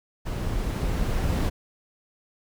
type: noise with level ramp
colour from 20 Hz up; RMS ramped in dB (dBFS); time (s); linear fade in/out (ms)
brown; -29 to -23; 0.25-1.5; 20
effects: none